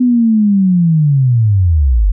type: linear sweep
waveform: sine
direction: down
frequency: 252.9 to 43.28 Hz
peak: -7 dBFS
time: 0-2.12 s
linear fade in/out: 10 ms
effects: none